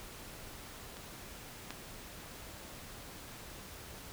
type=clicks; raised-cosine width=0.2 ms; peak=-30 / -23 dBFS; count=2; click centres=0.969 / 1.706 s; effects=pink hiss -49 dBFS RMS until 4.12 s